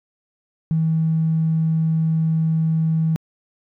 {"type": "tone", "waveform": "triangle", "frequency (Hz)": 160.7, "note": "E3", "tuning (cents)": -44, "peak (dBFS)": -12, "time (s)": [0.71, 3.16], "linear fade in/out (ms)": 0, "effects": ["tanh soft clip ceiling -14 dBFS"]}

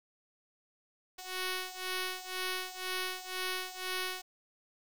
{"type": "ring-modulated tone", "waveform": "5% pulse", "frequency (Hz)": 370, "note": "F#4", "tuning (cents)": 0, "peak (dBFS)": -21, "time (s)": [1.18, 4.22], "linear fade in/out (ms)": 10, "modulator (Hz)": 739, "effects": []}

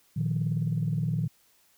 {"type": "chord", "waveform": "sine", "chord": "Bb suspended fourth", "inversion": "none", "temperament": "just", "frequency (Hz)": [116.54, 155.39, 174.81], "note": ["Bb2", "Eb3", "F3"], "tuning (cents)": [0, -2, 2], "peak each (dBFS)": [-29, -27, -32], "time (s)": [0.16, 1.28], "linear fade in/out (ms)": 10, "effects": ["tanh soft clip ceiling -18 dBFS", "white hiss -64 dBFS RMS until 1.77 s"]}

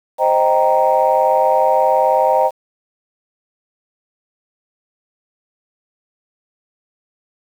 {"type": "chord", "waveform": "sine", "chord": "C minor seventh", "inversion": "none", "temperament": "equal", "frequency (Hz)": [523.3, 622.3, 784, 932.3], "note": ["C5", "Eb5", "G5", "Bb5"], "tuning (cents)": [0, 0, 0, 0], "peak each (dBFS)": -16, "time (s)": [0.18, 2.51], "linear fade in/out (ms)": 50, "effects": ["tanh soft clip ceiling -2 dBFS", "7-bit"]}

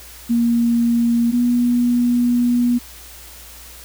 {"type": "tone pair in turn", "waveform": "sine", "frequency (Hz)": [234.9, 242.2], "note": ["A#3", "B3"], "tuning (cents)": [13, -34], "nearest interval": "minor second", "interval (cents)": 53, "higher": "second", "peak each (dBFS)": -13, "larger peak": "neither", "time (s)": [[0.29, 1.32], [1.32, 2.79]], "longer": "second", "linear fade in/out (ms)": 20, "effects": ["added 60 Hz sine -43 dBFS peak until 3.84 s", "white hiss -40 dBFS RMS until 3.84 s"]}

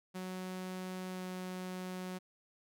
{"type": "tone with pitch glide", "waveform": "sawtooth", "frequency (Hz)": [185, 183.93], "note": ["F#3", "F#3"], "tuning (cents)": [0, -10], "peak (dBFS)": -36, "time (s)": [0.14, 2.19], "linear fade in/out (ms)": 20, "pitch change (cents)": -10, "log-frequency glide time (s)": [1.09, 1.23], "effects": []}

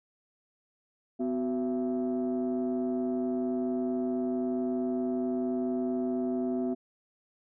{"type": "tone cluster", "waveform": "sine", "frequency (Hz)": [252.5, 373.5, 672], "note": ["B3", "F#4", "E5"], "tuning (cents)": [39, 16, 33], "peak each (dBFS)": [-28, -32, -36], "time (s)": [1.19, 6.75], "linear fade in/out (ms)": 20, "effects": ["tanh soft clip ceiling -22 dBFS"]}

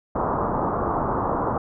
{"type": "low-pass noise", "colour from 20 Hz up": "white", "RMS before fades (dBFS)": -24, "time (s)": [0.15, 1.58], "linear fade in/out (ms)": 5, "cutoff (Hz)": 1200, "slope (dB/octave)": 48, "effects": []}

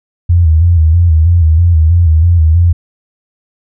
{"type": "tone with vibrato", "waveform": "sine", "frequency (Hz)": 82.8, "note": "E2", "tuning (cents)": 8, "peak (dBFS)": -4, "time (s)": [0.29, 2.73], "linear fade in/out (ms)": 10, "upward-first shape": "square", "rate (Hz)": 3.1, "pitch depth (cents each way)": 75, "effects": []}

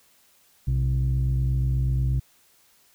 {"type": "tone pair together", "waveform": "sine", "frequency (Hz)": [61, 129.36], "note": ["B1", "C3"], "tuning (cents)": [-21, -19], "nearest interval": "octave + minor second", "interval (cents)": 1302, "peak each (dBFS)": -21, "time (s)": [0.67, 2.2], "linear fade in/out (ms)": 10, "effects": ["tanh soft clip ceiling -17 dBFS", "white hiss -60 dBFS RMS until 2.94 s"]}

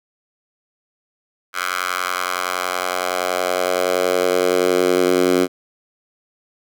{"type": "tone with high-pass filter sweep", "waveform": "10% pulse", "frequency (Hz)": 90.7, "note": "F#2", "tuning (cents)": -34, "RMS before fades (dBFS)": -19, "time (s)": [1.53, 5.48], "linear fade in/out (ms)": 50, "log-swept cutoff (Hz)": [1400, 300], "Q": 2.1, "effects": []}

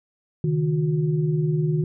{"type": "tone cluster", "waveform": "sine", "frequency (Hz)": [134.9, 154.8, 362.3], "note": ["C#3", "D#3", "F#4"], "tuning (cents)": [-47, -9, -36], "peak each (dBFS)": [-28, -20, -28], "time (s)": [0.44, 1.84], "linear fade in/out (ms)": 2, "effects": []}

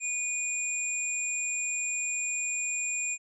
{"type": "tone pair together", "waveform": "sine", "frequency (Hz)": [2455, 7357], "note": ["D#7", "A#8"], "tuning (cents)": [-24, -24], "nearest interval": "octave + perfect fifth", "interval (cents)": 1900, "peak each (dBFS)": [-32, -31], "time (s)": [0, 3.18], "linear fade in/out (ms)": 50, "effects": []}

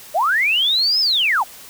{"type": "linear two-way sweep", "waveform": "sine", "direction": "up then down", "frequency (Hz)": [560, 5274, 669], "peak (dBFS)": -14, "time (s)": [0.14, 1.44], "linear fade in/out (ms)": 20, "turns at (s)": 1, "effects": ["white hiss -40 dBFS RMS until 1.69 s"]}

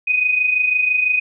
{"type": "tone pair together", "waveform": "sine", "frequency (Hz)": [2472, 2498], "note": ["D#7", "D#7"], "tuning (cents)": [-12, 6], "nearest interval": "unison", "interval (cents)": 18, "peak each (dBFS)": [-22, -15], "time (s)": [0.07, 1.2], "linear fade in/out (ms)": 10, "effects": []}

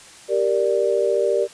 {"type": "chord", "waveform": "sine", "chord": "G minor", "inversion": "none", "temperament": "equal", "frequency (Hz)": [392, 466.2, 587.3], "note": ["G4", "Bb4", "D5"], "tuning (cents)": [0, 0, 0], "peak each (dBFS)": -21, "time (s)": [0.28, 1.48], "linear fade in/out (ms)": 50, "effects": ["white hiss -44 dBFS RMS until 1.53 s", "resampled to 22050 Hz"]}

